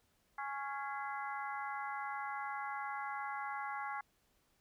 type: harmonic tone with a mistuned harmonic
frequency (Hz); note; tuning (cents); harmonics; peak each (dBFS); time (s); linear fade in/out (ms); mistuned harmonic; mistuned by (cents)
277.2; C#4; 0; 3 / 4 / 5 / 6 / 7; -42 / -44 / -46 / -48 / -49; 0.38-4.01; 5; 7; +80
effects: pink hiss -75 dBFS RMS until 4.6 s